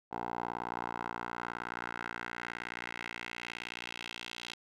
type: tone with band-pass filter sweep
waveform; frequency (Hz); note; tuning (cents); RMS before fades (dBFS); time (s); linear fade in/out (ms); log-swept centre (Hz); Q
10% pulse; 59; A#1; +22; -41; 0.11-4.55; 20; 810 to 3400; 2.1
effects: none